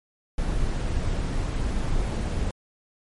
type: noise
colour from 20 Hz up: brown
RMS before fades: -25 dBFS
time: 0.38-2.51 s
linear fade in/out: 2 ms
effects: MP3 48 kbps